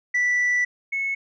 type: tone pair in turn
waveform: sine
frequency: 1968 / 2196 Hz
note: B6 / C#7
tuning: -7 / -17 cents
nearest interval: major second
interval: 190 cents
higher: second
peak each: -16 / -22 dBFS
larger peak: first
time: 0.14-0.65 / 0.92-1.15 s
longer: first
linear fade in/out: 10 ms
effects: tanh soft clip ceiling -17 dBFS